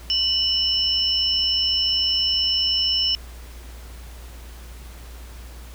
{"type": "tone pair together", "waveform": "sine", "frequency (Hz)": [2960, 5326], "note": ["F#7", "E8"], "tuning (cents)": [0, 17], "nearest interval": "minor seventh", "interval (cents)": 1017, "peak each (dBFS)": -21, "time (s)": [0.1, 3.15], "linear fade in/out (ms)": 0, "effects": ["added 59 Hz sine -37 dBFS peak until 5.74 s", "pink hiss -46 dBFS RMS until 5.74 s"]}